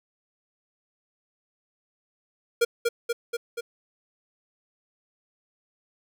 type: tone with echo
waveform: square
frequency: 469.9 Hz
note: A#4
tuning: 14 cents sharp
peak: -18 dBFS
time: 2.61-2.65 s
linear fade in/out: 10 ms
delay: 240 ms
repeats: 4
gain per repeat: -3 dB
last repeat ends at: 3.61 s
effects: none